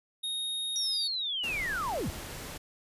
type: tone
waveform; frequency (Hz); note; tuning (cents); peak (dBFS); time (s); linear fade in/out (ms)
square; 3729; A#7; 0; -32; 0.23-1.08; 10
type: linear sweep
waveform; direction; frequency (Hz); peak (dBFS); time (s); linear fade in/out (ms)
sine; down; 5750 to 39.95; -30; 0.76-2.1; 0
type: noise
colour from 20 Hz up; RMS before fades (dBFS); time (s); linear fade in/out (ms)
pink; -41; 1.43-2.58; 10
effects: resampled to 32000 Hz